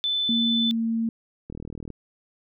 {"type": "tone", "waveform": "sine", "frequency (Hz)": 3514, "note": "A7", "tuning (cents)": -3, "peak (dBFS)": -22, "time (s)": [0.04, 0.71], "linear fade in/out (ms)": 0}
{"type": "tone with pitch glide", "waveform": "sine", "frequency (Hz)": [230.6, 227.3], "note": ["A#3", "A#3"], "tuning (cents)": [-19, -43], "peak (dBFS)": -22, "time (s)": [0.29, 1.09], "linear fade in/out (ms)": 2, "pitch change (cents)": -24, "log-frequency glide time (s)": [0.5, 0.81]}
{"type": "click train", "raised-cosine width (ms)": 3, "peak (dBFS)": -23, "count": 17, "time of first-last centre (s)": [1.5, 1.903], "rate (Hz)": 39.7}
{"effects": []}